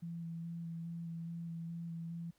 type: tone with vibrato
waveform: sine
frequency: 167.3 Hz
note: E3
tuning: 26 cents sharp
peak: -40 dBFS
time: 0.02-2.31 s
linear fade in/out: 10 ms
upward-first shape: square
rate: 2.4 Hz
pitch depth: 12 cents each way
effects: pink hiss -75 dBFS RMS until 2.38 s